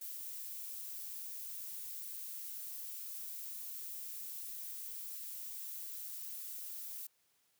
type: noise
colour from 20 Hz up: violet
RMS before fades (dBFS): -45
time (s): 0.01-7.07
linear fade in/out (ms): 5
effects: white hiss -75 dBFS RMS until 7.59 s + high-pass 80 Hz 12 dB/octave